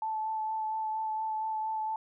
sine tone with vibrato, 874 Hz, A5, 12 cents flat, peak -30 dBFS, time 0.02-1.96 s, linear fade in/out 2 ms, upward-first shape sine, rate 4.3 Hz, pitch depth 14 cents each way, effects none

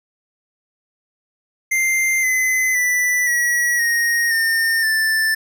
square tone with pitch steps, 2093 / 2035 / 1977.8 / 1922.6 / 1869 / 1816.8 / 1766.1 Hz, C7 / C7 / B6 / B6 / A#6 / A#6 / A6, 0 / -49 / +2 / -47 / +4 / -45 / +6 cents, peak -16 dBFS, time 1.71-5.35 s, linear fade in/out 10 ms, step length 520 ms, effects none

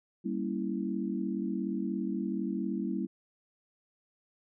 sine chord, G diminished seventh, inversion none, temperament equal, 196 / 233.1 / 277.2 / 329.6 Hz, G3 / Bb3 / Db4 / Fb4, 0 / 0 / 0 / 0 cents, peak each -34 / -36 / -38 / -36 dBFS, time 0.24-3.07 s, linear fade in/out 20 ms, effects none

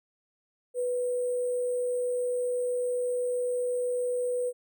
sine tone with sample-and-hold, 493.9 Hz, B4, in tune, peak -26 dBFS, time 0.74-4.53 s, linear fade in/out 50 ms, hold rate 8820 Hz, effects none

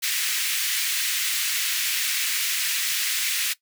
pink high-pass noise, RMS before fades -25 dBFS, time 0.02-3.54 s, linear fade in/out 20 ms, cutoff 1900 Hz, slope 24 dB/octave, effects noise-tail reverb RT60 0.1 s tail -18 dB re dry

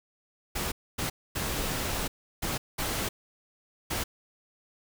pink noise bursts at uneven times, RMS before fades -31 dBFS, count 6, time 0.55-0.72 / 0.98-1.1 / 1.35-2.08 / 2.42-2.58 / 2.78-3.09 / 3.9-4.04 s, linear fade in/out 10 ms, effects none

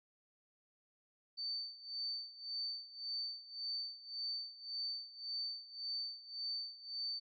sine tone with tremolo, 4559 Hz, C#8, 48 cents sharp, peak -37 dBFS, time 1.37-7.2 s, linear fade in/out 20 ms, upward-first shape sine, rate 1.8 Hz, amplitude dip 85%, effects none

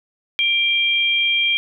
sine tone pair together, 2360 / 3216 Hz, D7 / G7, +8 / +44 cents, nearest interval perfect fourth, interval 536 cents, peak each -18 dBFS, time 0.39-1.57 s, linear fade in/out 0 ms, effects none

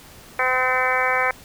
harmonic tone with a mistuned harmonic, 256.2 Hz, C4, 36 cents flat, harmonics 2 / 3 / 4 / 5 / 6 / 7 / 8 / 9, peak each -26 / -26 / -26 / -26 / -26 / -26 / -26 / -26 dBFS, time 0.39-1.31 s, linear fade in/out 2 ms, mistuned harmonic 9, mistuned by -20 cents, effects pink hiss -45 dBFS RMS until 1.44 s

